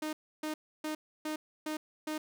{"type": "tone bursts", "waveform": "sawtooth", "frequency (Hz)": 308.2, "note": "D#4", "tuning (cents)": -16, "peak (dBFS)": -30, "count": 6, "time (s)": [0.02, 2.18], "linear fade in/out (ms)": 5, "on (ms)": 110, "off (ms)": 300, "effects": []}